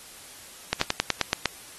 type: slowing click train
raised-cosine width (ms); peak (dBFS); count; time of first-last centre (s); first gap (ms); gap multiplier
0.2; -4; 8; 0.73-1.457; 84; 1.07
effects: white hiss -46 dBFS RMS until 1.78 s + AAC 32 kbps